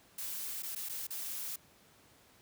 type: noise with dropouts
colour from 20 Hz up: blue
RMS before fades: -40 dBFS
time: 0.18-1.56 s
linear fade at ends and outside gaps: 5 ms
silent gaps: 0.624-0.631 / 0.75-0.76 / 0.888-0.894 / 1.07-1.104 s
effects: pink hiss -63 dBFS RMS until 2.41 s + high-pass 80 Hz 12 dB/octave